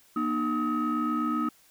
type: tone cluster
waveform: sine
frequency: 237.7 / 305.7 / 1270 Hz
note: A#3 / D#4 / D#6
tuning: +34 / -30 / +35 cents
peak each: -28 dBFS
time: 0.16-1.49 s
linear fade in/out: 5 ms
effects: tanh soft clip ceiling -20 dBFS + white hiss -60 dBFS RMS until 1.7 s